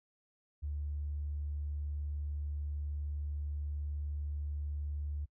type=tone with tanh clipping; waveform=triangle; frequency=73.42 Hz; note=D2; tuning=in tune; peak=-35 dBFS; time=0.62-5.26 s; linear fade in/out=20 ms; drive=4 dB; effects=noise-tail reverb RT60 0.1 s tail -24 dB re dry